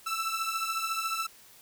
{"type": "beating tone pair", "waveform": "sawtooth", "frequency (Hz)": [1318.5, 1332.5], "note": ["E6", "E6"], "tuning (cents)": [0, 18], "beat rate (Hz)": 14, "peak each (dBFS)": -29, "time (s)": [0.06, 1.27], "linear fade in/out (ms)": 10, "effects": ["white hiss -55 dBFS RMS until 1.61 s"]}